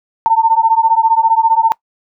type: beating tone pair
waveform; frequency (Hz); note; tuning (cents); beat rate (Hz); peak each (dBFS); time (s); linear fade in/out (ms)
sine; 894 / 909; A5 / A#5; +27 / -44; 15; -11; 0.26-1.72; 0
effects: noise-tail reverb RT60 0.1 s tail -23 dB re dry